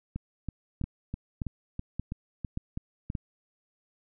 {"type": "two click trains", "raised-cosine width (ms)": 5, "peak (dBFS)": [-19, -21], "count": [5, 10], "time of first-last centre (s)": [[0.84, 3.152], [0.16, 3.101]], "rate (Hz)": [1.73, 3.06], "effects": []}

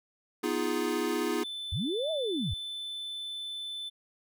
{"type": "chord", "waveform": "square", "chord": "F half-diminished seventh", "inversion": "second", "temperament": "equal with one note detuned", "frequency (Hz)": [246.9, 313.7, 349.2, 415.3], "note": ["Cb4", "Eb4", "F4", "Ab4"], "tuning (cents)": [0, 14, 0, 0], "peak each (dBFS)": [-36, -34, -34, -34], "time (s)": [0.43, 1.44], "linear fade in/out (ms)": 10}
{"type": "tone", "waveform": "triangle", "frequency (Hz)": 3520, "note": "A7", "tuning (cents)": 0, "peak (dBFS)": -34, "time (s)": [1.43, 3.9], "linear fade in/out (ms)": 20}
{"type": "linear two-way sweep", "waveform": "sine", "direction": "up then down", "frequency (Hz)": [61.74, 659.3, 61.74], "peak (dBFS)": -29, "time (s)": [1.72, 2.54], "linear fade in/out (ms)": 5, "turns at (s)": 2.11}
{"effects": []}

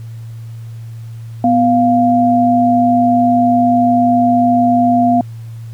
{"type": "tone pair together", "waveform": "sine", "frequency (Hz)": [247.2, 698.5], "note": ["B3", "F5"], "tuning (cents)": [2, 0], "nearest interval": "octave + tritone", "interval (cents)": 1798, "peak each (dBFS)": -11, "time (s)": [1.44, 5.21], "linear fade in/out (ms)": 2, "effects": ["added 114 Hz sine -26 dBFS peak until 5.73 s", "pink hiss -49 dBFS RMS until 5.73 s"]}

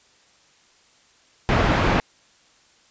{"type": "low-pass noise", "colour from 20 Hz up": "pink", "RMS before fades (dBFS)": -19, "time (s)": [1.49, 2], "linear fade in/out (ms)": 0, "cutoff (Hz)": 2300, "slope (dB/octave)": 12, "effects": ["white hiss -57 dBFS RMS until 2.9 s", "resampled to 16000 Hz"]}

